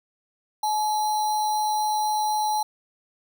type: tone with sample-and-hold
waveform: sine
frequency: 852 Hz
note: G#5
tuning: 44 cents sharp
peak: -21 dBFS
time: 0.63-2.63 s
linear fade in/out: 5 ms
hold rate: 4900 Hz
effects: none